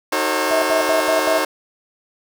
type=chord; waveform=15% pulse; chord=D# diminished seventh; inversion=none; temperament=just; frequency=311.1 / 373.4 / 448 / 537.6 Hz; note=D#4 / F#4 / A4 / C5; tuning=0 / +16 / +31 / +47 cents; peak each=-17 / -19 / -19 / -15 dBFS; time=0.12-1.45 s; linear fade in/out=5 ms
type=tone bursts; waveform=sine; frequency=647 Hz; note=E5; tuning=32 cents flat; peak=-16 dBFS; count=5; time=0.51-1.384 s; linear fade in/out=0 ms; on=110 ms; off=81 ms
effects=none